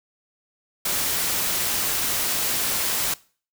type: noise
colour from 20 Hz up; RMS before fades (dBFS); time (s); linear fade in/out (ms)
white; -24; 0.85-3.14; 5
effects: noise-tail reverb RT60 0.4 s tail -21 dB re dry